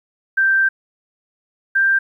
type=tone pair in turn; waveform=sine; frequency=1568 / 1579.8 Hz; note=G6 / G6; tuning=0 / +13 cents; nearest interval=unison; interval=13 cents; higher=second; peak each=-12 dBFS; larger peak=neither; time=0.37-0.69 / 1.75-1.99 s; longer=first; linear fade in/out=10 ms; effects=9-bit